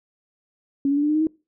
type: tone with pitch steps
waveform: sine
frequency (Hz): 277.4 / 283.7 / 290.2 / 296.8 / 303.6 / 310.5 / 317.5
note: C#4 / C#4 / D4 / D4 / D#4 / D#4 / D#4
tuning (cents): +1 / +40 / -21 / +18 / -42 / -3 / +35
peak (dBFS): -17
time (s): 0.85-1.27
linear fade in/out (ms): 2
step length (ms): 60
effects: noise-tail reverb RT60 0.3 s tail -24 dB re dry